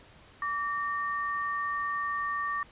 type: tone pair together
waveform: sine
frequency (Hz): 1155.4 / 1832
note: D6 / A#6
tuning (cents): -29 / -31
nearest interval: minor sixth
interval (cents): 798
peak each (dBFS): -30 / -34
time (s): 0.42-2.63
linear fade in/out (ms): 2
effects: pink hiss -55 dBFS RMS until 2.71 s + resampled to 8000 Hz